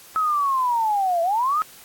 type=linear two-way sweep; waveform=sine; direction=down then up; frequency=1296 to 659.3 to 1296 Hz; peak=-18 dBFS; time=0.16-1.62 s; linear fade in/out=0 ms; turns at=1.22 s; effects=white hiss -46 dBFS RMS until 1.84 s + AAC 64 kbps